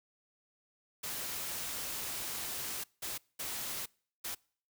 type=noise bursts at uneven times; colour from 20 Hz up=white; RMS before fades=-39 dBFS; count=4; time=1.03-2.84 / 3.02-3.18 / 3.39-3.86 / 4.24-4.35 s; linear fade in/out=10 ms; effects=noise-tail reverb RT60 0.5 s tail -26 dB re dry